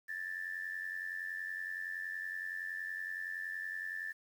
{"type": "tone with amplitude modulation", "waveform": "sine", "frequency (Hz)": 1760, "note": "A6", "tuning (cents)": 0, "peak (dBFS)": -34, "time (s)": [0.08, 4.13], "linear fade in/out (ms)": 20, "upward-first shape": "sine", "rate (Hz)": 90.7, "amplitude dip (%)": 75, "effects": ["tanh soft clip ceiling -30 dBFS", "10-bit"]}